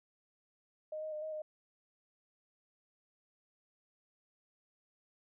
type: tone with pitch steps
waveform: sine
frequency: 618 / 624 / 609 / 627 / 615 Hz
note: D#5 / D#5 / D#5 / D#5 / D#5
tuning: -12 / +5 / -37 / +13 / -20 cents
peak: -38 dBFS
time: 0.92-1.42 s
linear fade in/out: 5 ms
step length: 100 ms
effects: none